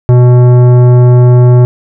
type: tone with tanh clipping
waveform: sine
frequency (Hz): 123.47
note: B2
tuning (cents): 0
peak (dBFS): -3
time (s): 0.09-1.65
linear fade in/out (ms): 0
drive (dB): 14
effects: none